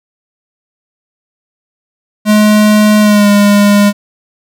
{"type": "tone with pitch glide", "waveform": "square", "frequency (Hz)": [211.6, 204.2], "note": ["G#3", "G#3"], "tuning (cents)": [33, -29], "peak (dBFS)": -5, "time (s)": [2.25, 3.93], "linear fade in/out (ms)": 50, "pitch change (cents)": -62, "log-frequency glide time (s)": [3, 3.29], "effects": []}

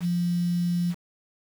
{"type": "tone with quantisation", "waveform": "sine", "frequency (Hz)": 174.61, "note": "F3", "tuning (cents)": 0, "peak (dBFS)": -22, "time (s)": [0, 0.95], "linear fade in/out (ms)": 50, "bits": 7, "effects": []}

